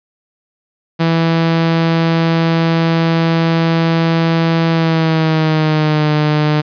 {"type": "tone with pitch glide", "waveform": "sawtooth", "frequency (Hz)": [164.81, 151.13], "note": ["E3", "D3"], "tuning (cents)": [0, 50], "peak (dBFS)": -7, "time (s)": [0.99, 6.62], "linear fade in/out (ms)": 20, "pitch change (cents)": -150, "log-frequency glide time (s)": [4.7, 6.11], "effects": ["resampled to 11025 Hz", "8-bit"]}